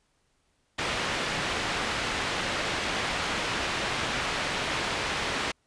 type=low-pass noise; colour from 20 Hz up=white; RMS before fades=-30 dBFS; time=0.78-5.52 s; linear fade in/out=10 ms; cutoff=2800 Hz; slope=12 dB/octave; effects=pink hiss -71 dBFS RMS until 5.66 s + resampled to 22050 Hz